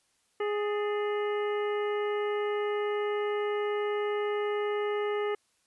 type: harmonic tone with a mistuned harmonic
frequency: 415.3 Hz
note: G#4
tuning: in tune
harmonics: 1 / 2 / 3 / 4 / 5 / 6 / 7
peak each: -28 / -39 / -38 / -44 / -42 / -55 / -47 dBFS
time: 0.4-5.35 s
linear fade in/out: 5 ms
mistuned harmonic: 4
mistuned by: +110 cents
effects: white hiss -71 dBFS RMS until 5.66 s + resampled to 24000 Hz